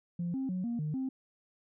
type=tone with pitch steps; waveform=sine; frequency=173.2 / 265.9 / 183.5 / 235.9 / 152.1 / 263 Hz; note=F3 / C4 / F#3 / A#3 / D#3 / C4; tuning=-14 / +28 / -14 / +21 / -39 / +9 cents; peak=-30 dBFS; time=0.19-1.09 s; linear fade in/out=5 ms; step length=150 ms; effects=tanh soft clip ceiling -28 dBFS